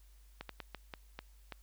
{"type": "slowing click train", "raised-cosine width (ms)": 0.3, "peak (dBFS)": -26, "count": 7, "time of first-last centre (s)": [0.41, 1.523], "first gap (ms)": 83, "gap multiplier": 1.32, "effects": ["added 50 Hz sine -57 dBFS peak until 1.62 s", "white hiss -70 dBFS RMS until 1.62 s"]}